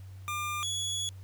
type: tone pair in turn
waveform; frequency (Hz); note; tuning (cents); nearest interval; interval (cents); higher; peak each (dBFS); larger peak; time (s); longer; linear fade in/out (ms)
25% pulse; 1200 / 3378; D6 / G#7; +37 / +29; octave + tritone; 1792; second; -28 / -27; second; 0.28-0.63 / 0.63-1.09; second; 0
effects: added 95 Hz sine -43 dBFS peak until 1.23 s + pink hiss -62 dBFS RMS until 1.23 s